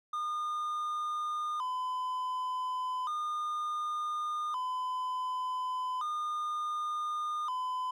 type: tone with vibrato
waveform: triangle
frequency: 1110 Hz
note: C#6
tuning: 2 cents sharp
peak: -30 dBFS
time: 0.13-7.91 s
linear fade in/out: 5 ms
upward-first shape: square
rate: 0.34 Hz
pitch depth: 160 cents each way
effects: none